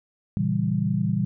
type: chord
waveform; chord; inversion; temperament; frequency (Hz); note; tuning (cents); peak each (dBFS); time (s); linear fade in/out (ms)
sine; A# diminished seventh; none; equal; 116.54 / 138.59 / 164.81 / 196; A#2 / C#3 / E3 / G3; 0 / 0 / 0 / 0; -27 / -29 / -26 / -25; 0.37-1.25; 0
effects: none